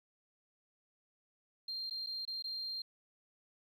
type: tone with dropouts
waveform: sine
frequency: 4186 Hz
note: C8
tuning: in tune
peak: -37 dBFS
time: 1.68-2.82 s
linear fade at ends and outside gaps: 5 ms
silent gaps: 1.898-1.908 / 2.063-2.069 / 2.252-2.276 / 2.424-2.441 s
effects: tanh soft clip ceiling -33 dBFS + 12-bit